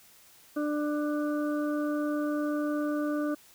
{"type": "harmonic tone", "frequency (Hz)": 296.9, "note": "D4", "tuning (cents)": 19, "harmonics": [1, 2, 4, 5], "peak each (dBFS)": [-28, -34, -40, -42], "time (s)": [0.56, 3.35], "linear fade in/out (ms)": 10, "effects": ["white hiss -57 dBFS RMS until 3.54 s"]}